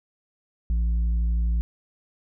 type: tone with tanh clipping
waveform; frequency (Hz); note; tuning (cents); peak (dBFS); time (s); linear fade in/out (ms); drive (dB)
triangle; 57; A#1; -38; -21; 0.7-1.61; 0; 9
effects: none